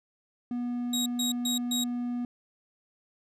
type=tone; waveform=triangle; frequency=243 Hz; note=B3; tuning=28 cents flat; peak=-27 dBFS; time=0.51-2.25 s; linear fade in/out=2 ms
type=tone bursts; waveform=25% pulse; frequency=3800 Hz; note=A#7; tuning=33 cents sharp; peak=-24 dBFS; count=4; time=0.93-1.84 s; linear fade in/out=5 ms; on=130 ms; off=130 ms
effects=none